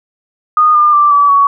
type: tone with pitch steps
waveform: sine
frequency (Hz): 1230 / 1202.6 / 1175.8 / 1149.6 / 1124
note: D#6 / D6 / D6 / D6 / C#6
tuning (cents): -20 / +41 / +2 / -37 / +24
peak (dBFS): -5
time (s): 0.57-1.47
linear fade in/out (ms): 2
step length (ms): 180
effects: none